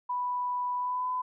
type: tone with pitch glide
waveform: sine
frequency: 987.8 to 1006.2 Hz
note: B5 to B5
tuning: 0 to +32 cents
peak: -28 dBFS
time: 0.09-1.22 s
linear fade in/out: 10 ms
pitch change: +32 cents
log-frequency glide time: 0.77-1.09 s
effects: none